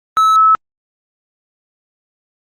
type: tone pair in turn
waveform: triangle / sine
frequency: 1300 / 1300 Hz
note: E6 / E6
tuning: -24 / -24 cents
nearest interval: unison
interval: 0 cents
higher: neither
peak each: -6 dBFS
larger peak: neither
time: 0.17-0.36 / 0.36-0.55 s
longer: neither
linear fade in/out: 0 ms
effects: Opus 48 kbps